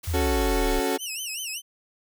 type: noise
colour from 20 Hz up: white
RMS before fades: -39 dBFS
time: 0.03-0.97 s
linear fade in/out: 10 ms
type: exponential sweep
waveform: sine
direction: down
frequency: 88.8 to 30.08 Hz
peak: -24 dBFS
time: 0.07-0.8 s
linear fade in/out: 10 ms
type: chord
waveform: 30% pulse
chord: F# minor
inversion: second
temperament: equal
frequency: 277.2 / 370 / 440 Hz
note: C#4 / F#4 / A4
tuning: 0 / 0 / 0 cents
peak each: -25 dBFS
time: 0.13-0.98 s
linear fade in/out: 20 ms
type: tone with vibrato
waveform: 15% pulse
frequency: 2794 Hz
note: F7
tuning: in tune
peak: -23 dBFS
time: 0.98-1.62 s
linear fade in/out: 50 ms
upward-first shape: sine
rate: 5.2 Hz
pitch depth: 170 cents each way
effects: none